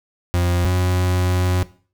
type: tone pair in turn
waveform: 40% pulse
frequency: 88 / 90.74 Hz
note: F2 / F#2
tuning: +14 / -33 cents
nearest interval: minor second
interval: 53 cents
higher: second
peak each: -15 dBFS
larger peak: neither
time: 0.34-0.65 / 0.65-1.63 s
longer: second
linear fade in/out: 0 ms
effects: noise-tail reverb RT60 0.4 s tail -17 dB re dry